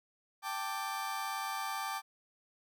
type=chord; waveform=35% pulse; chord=G suspended second; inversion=none; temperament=just; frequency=784 / 882 / 1176 Hz; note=G5 / A5 / D6; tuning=0 / +4 / +2 cents; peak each=-39 / -39 / -37 dBFS; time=0.42-2.02 s; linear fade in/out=50 ms; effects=none